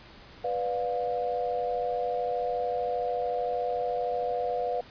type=chord; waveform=sine; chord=B diminished; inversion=none; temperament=equal with one note detuned; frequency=493.9 / 587.3 / 709 Hz; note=B4 / D5 / F5; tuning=0 / 0 / +26 cents; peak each=-30 / -35 / -30 dBFS; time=0.44-4.81 s; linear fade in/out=5 ms; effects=pink hiss -50 dBFS RMS until 4.9 s + resampled to 11025 Hz